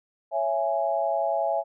sine chord, C# minor, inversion none, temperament just, 554.4 / 665.2 / 831.5 Hz, C#5 / E5 / G#5, 0 / +16 / +2 cents, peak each -29 / -25 / -28 dBFS, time 0.31-1.64 s, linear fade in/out 50 ms, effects none

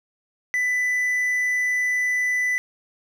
triangle tone, 1992 Hz, B6, 14 cents sharp, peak -18 dBFS, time 0.54-2.58 s, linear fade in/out 0 ms, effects none

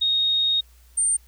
sine tone pair in turn, 3729 / 8869 Hz, A#7 / C#9, 0 / 0 cents, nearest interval octave + minor third, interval 1500 cents, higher second, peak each -18 dBFS, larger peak neither, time 0.01-0.61 / 0.97-1.17 s, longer first, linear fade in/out 10 ms, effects added 60 Hz sine -50 dBFS peak until 1.27 s + white hiss -59 dBFS RMS until 1.27 s

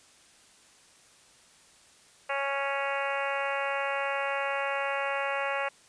harmonic tone, 277.2 Hz, C#4, in tune, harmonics 2 / 3 / 4 / 5 / 6 / 7 / 8 / 9 / 10, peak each -33 / -35 / -36 / -37 / -38 / -38 / -39 / -40 / -40 dBFS, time 2.29-5.69 s, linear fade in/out 10 ms, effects white hiss -58 dBFS RMS until 5.88 s + resampled to 22050 Hz

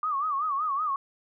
sine tone with vibrato, 1174.7 Hz, D6, in tune, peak -25 dBFS, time 0.03-0.96 s, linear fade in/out 2 ms, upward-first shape sine, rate 5.3 Hz, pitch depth 140 cents each way, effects none

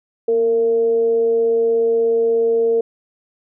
sine tone with frequency modulation, 458.2 Hz, A#4, 30 cents flat, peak -13 dBFS, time 0.28-2.81 s, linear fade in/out 5 ms, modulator 221 Hz, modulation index 0.21, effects none

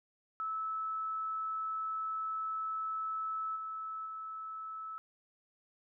sine tone with level steps, 1305 Hz, E6, 18 cents flat, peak -34 / -38 / -40 dBFS, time 0.4-4.98 s, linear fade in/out 0 ms, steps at 3.55 / 4.05 s, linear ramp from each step 20 ms, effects none

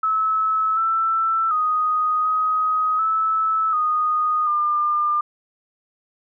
sine tone with pitch steps, 1298 / 1330 / 1246 / 1259 / 1306 / 1237 / 1201 Hz, E6 / E6 / D#6 / D#6 / E6 / D#6 / D6, -27 / +15 / +2 / +20 / -17 / -10 / +38 cents, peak -17 dBFS, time 0.03-5.21 s, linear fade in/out 5 ms, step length 740 ms, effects none

